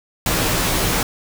pink noise with comb filter, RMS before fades -19 dBFS, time 0.26-1.03 s, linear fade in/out 2 ms, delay 14 ms, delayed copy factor -0.8, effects none

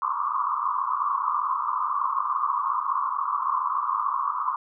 white band-pass noise, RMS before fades -26 dBFS, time 0.02-4.56 s, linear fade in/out 2 ms, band 1000 to 1200 Hz, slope 96 dB/octave, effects none

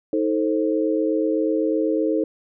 sine chord, A diminished, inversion second, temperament just, 316.8 / 440 / 528 Hz, Eb4 / A4 / C5, +31 / 0 / +16 cents, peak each -21 / -23 / -25 dBFS, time 0.13-2.24 s, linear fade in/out 2 ms, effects none

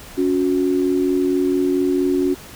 sine tone pair together, 280 / 364.4 Hz, C#4 / F#4, +18 / -26 cents, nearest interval perfect fourth, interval 456 cents, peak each -18 dBFS, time 0.17-2.35 s, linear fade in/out 20 ms, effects pink hiss -39 dBFS RMS until 2.55 s

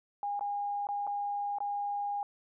sine tone with dropouts, 814 Hz, G#5, 35 cents flat, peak -31 dBFS, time 0.23-2.23 s, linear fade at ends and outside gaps 1 ms, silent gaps 0.394-0.409 / 0.87-0.888 / 1.068-1.074 / 1.585-1.604 s, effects none

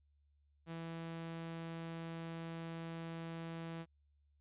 sawtooth tone, 165.2 Hz, E3, 4 cents sharp, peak -39 dBFS, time 0.66-3.86 s, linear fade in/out 50 ms, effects added 72 Hz sine -70 dBFS peak until 4.4 s + resampled to 8000 Hz

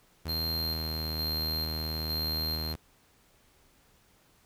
sawtooth tone with pitch glide, 81 to 78.92 Hz, E2 to D#2, -30 to +25 cents, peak -30 dBFS, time 0.25-2.76 s, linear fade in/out 10 ms, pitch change -45 cents, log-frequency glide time 0.52-1 s
square tone with tremolo, 4186 Hz, C8, in tune, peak -31 dBFS, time 0.28-2.74 s, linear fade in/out 20 ms, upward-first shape square, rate 1.1 Hz, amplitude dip 40%
effects pink hiss -64 dBFS RMS until 4.45 s

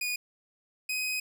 sawtooth tone pair in turn, 2461 / 2513 Hz, D#7 / D#7, -20 / +17 cents, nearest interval unison, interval 37 cents, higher second, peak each -26 dBFS, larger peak neither, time 0.01-0.16 / 0.89-1.2 s, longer second, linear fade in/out 5 ms, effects none

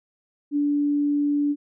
sine tone, 290 Hz, D4, 22 cents flat, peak -19 dBFS, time 0.51-1.56 s, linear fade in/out 50 ms, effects none

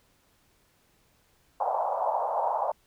white band-pass noise, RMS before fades -28 dBFS, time 1.6-2.72 s, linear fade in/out 5 ms, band 580 to 950 Hz, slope 48 dB/octave, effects pink hiss -66 dBFS RMS until 2.86 s

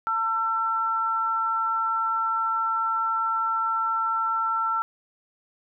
sine tone pair together, 897.7 / 1345 Hz, A5 / E6, +34 / +34 cents, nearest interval perfect fifth, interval 700 cents, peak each -29 / -23 dBFS, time 0.07-4.82 s, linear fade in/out 0 ms, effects none

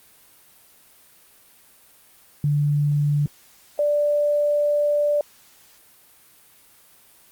sine tone pair in turn, 146.2 / 587.3 Hz, D3 / D5, -7 / 0 cents, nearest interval 2 octaves, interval 2407 cents, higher second, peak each -17 dBFS, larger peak neither, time 2.44-3.26 / 3.79-5.21 s, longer second, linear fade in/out 2 ms, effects white hiss -53 dBFS RMS until 7.31 s + Opus 32 kbps

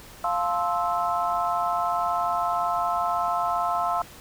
sine chord, F major seventh, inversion none, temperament just, 698.5 / 873.1 / 1047.7 / 1309.6 Hz, F5 / A5 / C6 / E6, 0 / -14 / +2 / -12 cents, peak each -26 / -31 / -28 / -28 dBFS, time 0.24-4.02 s, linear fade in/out 2 ms, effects pink hiss -46 dBFS RMS until 4.2 s

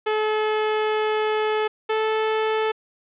sawtooth tone pair in turn, 430.2 / 437 Hz, A4 / A4, -39 / -12 cents, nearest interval unison, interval 27 cents, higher second, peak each -16 dBFS, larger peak neither, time 0.06-1.68 / 1.89-2.72 s, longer first, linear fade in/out 10 ms, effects resampled to 8000 Hz + 8-bit

